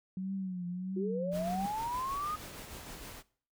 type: tone with vibrato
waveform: sine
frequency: 185 Hz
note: F#3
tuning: in tune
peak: -34 dBFS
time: 0.17-1.66 s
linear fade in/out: 2 ms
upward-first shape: triangle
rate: 1.5 Hz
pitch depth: 97 cents each way
type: linear sweep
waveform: sine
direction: up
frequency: 355.5 to 1255 Hz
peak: -33 dBFS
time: 0.96-2.36 s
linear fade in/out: 10 ms
type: noise with tremolo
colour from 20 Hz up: pink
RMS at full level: -45 dBFS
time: 1.31-3.23 s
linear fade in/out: 50 ms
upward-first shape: sine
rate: 6.4 Hz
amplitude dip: 30%
effects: noise-tail reverb RT60 0.5 s tail -21 dB re dry